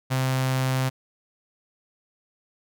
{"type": "tone with notch filter", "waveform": "sawtooth", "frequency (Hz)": 130.81, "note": "C3", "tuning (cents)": 0, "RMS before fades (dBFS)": -24, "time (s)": [0.1, 0.9], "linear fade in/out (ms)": 20, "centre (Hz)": 340, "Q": 1.3, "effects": []}